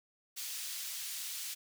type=high-pass noise; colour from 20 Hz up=pink; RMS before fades=-41 dBFS; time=0.36-1.55 s; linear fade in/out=20 ms; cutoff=3600 Hz; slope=12 dB/octave; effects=none